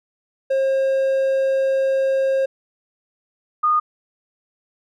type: tone pair in turn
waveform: triangle / sine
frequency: 536 / 1227.1 Hz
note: C5 / D#6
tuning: +42 / -24 cents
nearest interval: octave + major second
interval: 1434 cents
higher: second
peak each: -14 dBFS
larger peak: neither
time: 0.5-2.46 / 3.63-3.8 s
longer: first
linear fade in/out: 10 ms
effects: none